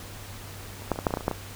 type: clicks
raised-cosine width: 1 ms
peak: -28 / -28 / -9 / -24 / -16 / -7 / -18 / -10 / -14 / -22 / -9 / -14 dBFS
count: 12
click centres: 0.821 / 0.877 / 0.917 / 0.959 / 0.989 / 1.068 / 1.107 / 1.139 / 1.172 / 1.208 / 1.281 / 1.313 s
effects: added 98 Hz sine -43 dBFS peak until 1.55 s + pink hiss -43 dBFS RMS until 1.55 s